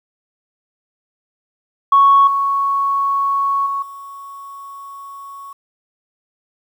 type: tone with level steps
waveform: sine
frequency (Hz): 1108.7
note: C#6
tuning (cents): 0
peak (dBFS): -6 / -14 / -18 / -31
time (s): 1.92-5.53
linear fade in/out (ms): 5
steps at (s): 2.27 / 3.66 / 3.82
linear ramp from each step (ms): 5
effects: tanh soft clip ceiling -2 dBFS + 8-bit